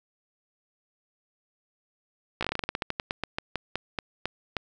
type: slowing click train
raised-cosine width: 0.3 ms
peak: -12 dBFS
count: 22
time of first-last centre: 2.41-4.567 s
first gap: 16 ms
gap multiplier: 1.16
effects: none